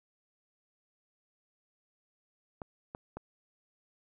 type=clicks; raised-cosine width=1 ms; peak=-26 dBFS; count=3; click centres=2.618 / 2.949 / 3.17 s; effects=none

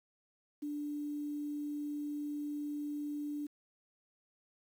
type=tone with quantisation; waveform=sine; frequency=293.8 Hz; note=D4; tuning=1 cent sharp; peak=-36 dBFS; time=0.62-3.47 s; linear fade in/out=10 ms; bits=10; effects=none

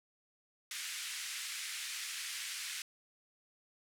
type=band-pass noise; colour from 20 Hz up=pink; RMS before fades=-42 dBFS; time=0.71-2.82 s; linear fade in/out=2 ms; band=1800 to 11000 Hz; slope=24 dB/octave; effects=none

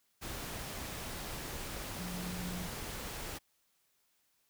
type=tone in noise; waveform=sine; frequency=179.1 Hz; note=F3; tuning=44 cents sharp; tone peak=-40 dBFS; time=1.98-2.68 s; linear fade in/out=20 ms; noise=pink; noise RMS=-42 dBFS; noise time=0.21-3.39 s; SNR=-1 dB; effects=white hiss -75 dBFS RMS until 4.49 s

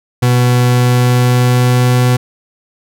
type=tone with pitch glide; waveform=40% pulse; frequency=123.4 to 124.62 Hz; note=B2 to B2; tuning=-1 to +16 cents; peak=-7 dBFS; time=0.22-2.17 s; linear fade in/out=10 ms; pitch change=+17 cents; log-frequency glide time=0.6-2.01 s; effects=none

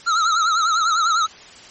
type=tone with vibrato; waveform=square; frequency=1318.5 Hz; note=E6; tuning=in tune; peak=-16 dBFS; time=0.06-1.27 s; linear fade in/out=20 ms; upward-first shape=triangle; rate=10 Hz; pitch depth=120 cents each way; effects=white hiss -42 dBFS RMS until 1.7 s + MP3 32 kbps

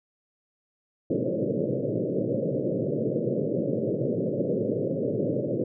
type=band-pass noise; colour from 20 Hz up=white; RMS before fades=-27 dBFS; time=1.1-5.64 s; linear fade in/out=5 ms; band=110 to 580 Hz; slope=96 dB/octave; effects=none

